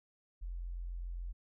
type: tone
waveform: sine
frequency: 43.61 Hz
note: F1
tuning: 2 cents flat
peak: -38 dBFS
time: 0.41-1.33 s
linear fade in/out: 20 ms
effects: none